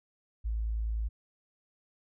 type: tone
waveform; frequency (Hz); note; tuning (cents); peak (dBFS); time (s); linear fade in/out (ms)
sine; 55; A1; 0; -29; 0.44-1.09; 20
effects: none